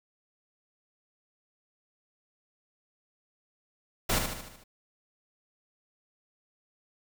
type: noise with echo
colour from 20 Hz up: pink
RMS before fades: -26 dBFS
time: 4.09-4.19 s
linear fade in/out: 10 ms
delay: 75 ms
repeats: 6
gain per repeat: -5 dB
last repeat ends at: 4.64 s
effects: none